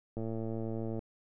click train, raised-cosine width 2 ms, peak -25 dBFS, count 93, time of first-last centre 0.17-0.991 s, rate 112 Hz, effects none

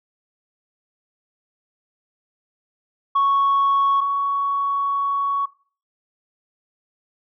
sine tone pair in turn, 1108.7 / 1117.1 Hz, C#6 / C#6, 0 / +13 cents, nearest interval unison, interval 13 cents, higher second, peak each -13 / -18 dBFS, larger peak first, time 3.15-4.01 / 4.01-5.46 s, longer second, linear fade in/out 10 ms, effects noise-tail reverb RT60 0.4 s tail -19 dB re dry + tanh soft clip ceiling -12 dBFS

